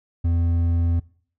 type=tone with hard clipping; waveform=triangle; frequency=84.8 Hz; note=E2; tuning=50 cents sharp; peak=-19 dBFS; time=0.24-1 s; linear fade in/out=10 ms; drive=9 dB; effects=noise-tail reverb RT60 0.5 s tail -22 dB re dry